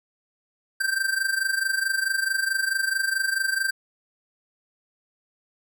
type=tone with amplitude modulation; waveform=square; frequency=1568 Hz; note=G6; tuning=in tune; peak=-20 dBFS; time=0.8-3.71 s; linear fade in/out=10 ms; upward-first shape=sine; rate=24.6 Hz; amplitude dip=75%; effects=none